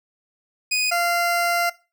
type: tone pair in turn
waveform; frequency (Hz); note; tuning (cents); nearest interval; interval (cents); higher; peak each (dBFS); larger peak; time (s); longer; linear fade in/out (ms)
20% pulse; 2489 / 692.4; D#7 / F5; 0 / -15; octave + minor seventh; 2215; first; -14; neither; 0.71-0.91 / 0.91-1.7; second; 10
effects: noise-tail reverb RT60 0.3 s tail -20 dB re dry